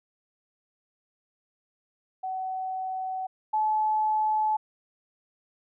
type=tone pair in turn; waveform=sine; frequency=753 / 861.5 Hz; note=F#5 / A5; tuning=+30 / -37 cents; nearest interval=major second; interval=233 cents; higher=second; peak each=-29 / -22 dBFS; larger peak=second; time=2.23-3.27 / 3.53-4.57 s; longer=neither; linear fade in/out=10 ms; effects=none